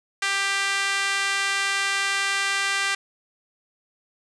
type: tone with high-pass filter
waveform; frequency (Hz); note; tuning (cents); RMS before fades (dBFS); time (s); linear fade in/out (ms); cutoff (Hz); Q
sawtooth; 394.4; G4; +11; -24; 0.22-2.95; 5; 1700; 1.6
effects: resampled to 22050 Hz + 7-bit